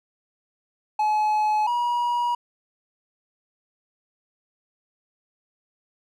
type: tone pair in turn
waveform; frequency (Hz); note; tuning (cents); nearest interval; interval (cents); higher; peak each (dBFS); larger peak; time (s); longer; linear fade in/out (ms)
triangle; 852 / 961.1; G#5 / B5; +44 / -47; major second; 209; second; -17 / -19; first; 0.99-1.67 / 1.67-2.35; neither; 5
effects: none